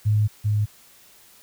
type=tone pair in turn; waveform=sine; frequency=105.9 / 104.99 Hz; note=G#2 / G#2; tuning=+34 / +19 cents; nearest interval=unison; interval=15 cents; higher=first; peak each=-16 / -18 dBFS; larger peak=first; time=0.05-0.28 / 0.44-0.66 s; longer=first; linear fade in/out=20 ms; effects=white hiss -52 dBFS RMS until 1.42 s

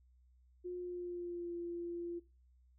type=tone with pitch glide; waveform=sine; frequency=358 to 344.4 Hz; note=F4 to F4; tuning=+43 to -24 cents; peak=-39 dBFS; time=0.64-2.2 s; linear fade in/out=20 ms; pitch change=-67 cents; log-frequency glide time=0.77-1.54 s; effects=noise-tail reverb RT60 0.3 s tail -18 dB re dry + added 62 Hz sine -64 dBFS peak until 2.78 s

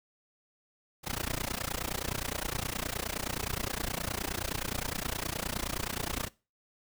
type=noise with amplitude modulation; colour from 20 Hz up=pink; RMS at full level=-31 dBFS; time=1.03-6.3 s; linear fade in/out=50 ms; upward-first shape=sine; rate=29.6 Hz; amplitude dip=100%; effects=noise-tail reverb RT60 0.3 s tail -21 dB re dry

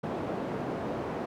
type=band-pass noise; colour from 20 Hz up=white; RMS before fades=-34 dBFS; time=0.03-1.26 s; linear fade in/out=10 ms; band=130 to 560 Hz; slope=12 dB/octave; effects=none

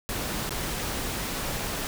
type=noise with dropouts; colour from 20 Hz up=pink; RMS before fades=-31 dBFS; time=0.09-1.87 s; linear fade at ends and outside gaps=0 ms; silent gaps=0.493-0.507 s; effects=none

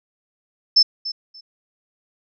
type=tone with echo; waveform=sine; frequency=5274 Hz; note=E8; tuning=in tune; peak=-9 dBFS; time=0.76-0.83 s; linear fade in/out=10 ms; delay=290 ms; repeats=2; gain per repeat=-15 dB; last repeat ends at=1.41 s; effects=none

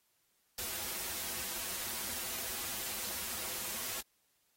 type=noise with comb filter; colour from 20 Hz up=white; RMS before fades=-39 dBFS; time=0.58-4.01 s; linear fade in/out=5 ms; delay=6.8 ms; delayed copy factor=-0.7; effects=white hiss -75 dBFS RMS until 4.56 s + AAC 48 kbps

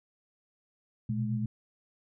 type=tone cluster; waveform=sine; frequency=119.6 / 127.7 / 211.9 Hz; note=A#2 / C3 / G#3; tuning=+45 / -42 / +35 cents; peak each=-31 / -38 / -32 dBFS; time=1.09-1.46 s; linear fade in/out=5 ms; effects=none

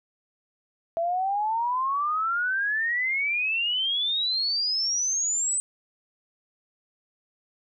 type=exponential sweep; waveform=sine; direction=up; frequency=659.3 to 8160 Hz; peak=-23 dBFS; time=0.97-5.6 s; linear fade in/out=0 ms; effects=none

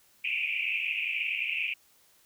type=band-pass noise; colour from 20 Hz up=white; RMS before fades=-31 dBFS; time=0.24-1.74 s; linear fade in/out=10 ms; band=2300 to 2700 Hz; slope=96 dB/octave; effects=white hiss -63 dBFS RMS until 2.25 s

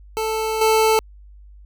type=tone with level steps; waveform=25% pulse; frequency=440 Hz; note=A4; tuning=in tune; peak=-17 / -10 dBFS; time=0.17-0.99 s; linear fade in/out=0 ms; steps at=0.61 s; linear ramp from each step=5 ms; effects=added 50 Hz sine -41 dBFS peak until 1.65 s

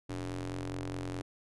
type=ring-modulated tone; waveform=sawtooth; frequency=89.7 Hz; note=F2; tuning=47 cents sharp; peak=-29 dBFS; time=0.09-1.22 s; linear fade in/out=10 ms; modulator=202 Hz; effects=resampled to 24000 Hz

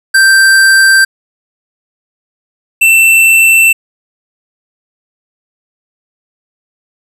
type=tone pair in turn; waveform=square; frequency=1568 / 2678 Hz; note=G6 / E7; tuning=0 / +27 cents; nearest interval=major sixth; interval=927 cents; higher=second; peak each=-4 dBFS; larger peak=neither; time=0.14-1.05 / 2.81-3.73 s; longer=second; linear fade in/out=10 ms; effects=resampled to 32000 Hz + 7-bit

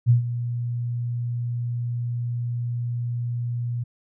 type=tone with ADSR envelope; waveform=sine; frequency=120 Hz; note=B2; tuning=49 cents flat; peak=-11 dBFS; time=0.06-3.84 s; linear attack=39 ms; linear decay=120 ms; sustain=-13 dB; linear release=12 ms; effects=none

